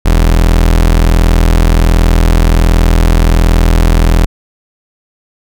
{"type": "tone", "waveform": "35% pulse", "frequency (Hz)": 41.33, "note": "E1", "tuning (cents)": 5, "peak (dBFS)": -3, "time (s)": [0.05, 4.26], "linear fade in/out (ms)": 10, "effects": []}